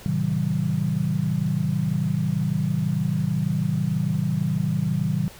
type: chord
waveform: sine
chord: A diminished seventh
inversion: none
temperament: just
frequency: 110 / 132 / 158.4 / 190.08 Hz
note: A2 / C3 / Eb3 / Gb3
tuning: 0 / +16 / +31 / +47 cents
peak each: -30 / -27 / -24 / -26 dBFS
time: 0.06-5.28 s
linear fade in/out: 0 ms
effects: pink hiss -45 dBFS RMS until 5.39 s